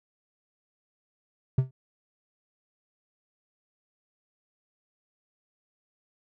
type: tone with exponential decay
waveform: triangle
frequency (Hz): 130.2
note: C3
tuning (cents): -8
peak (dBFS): -13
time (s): 1.58-1.71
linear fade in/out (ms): 5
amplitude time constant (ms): 27
effects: none